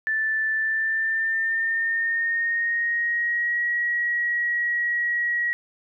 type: tone with pitch glide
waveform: sine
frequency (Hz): 1760 to 1908.2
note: A6 to A#6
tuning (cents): 0 to +40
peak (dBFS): -21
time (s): 0.07-5.53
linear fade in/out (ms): 0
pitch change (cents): +140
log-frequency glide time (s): 0.53-3.63
effects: none